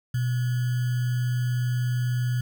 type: tone with sample-and-hold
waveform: sine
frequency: 123.47 Hz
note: B2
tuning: in tune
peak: -22 dBFS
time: 0.14-2.41 s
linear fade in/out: 5 ms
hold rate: 1575 Hz
effects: none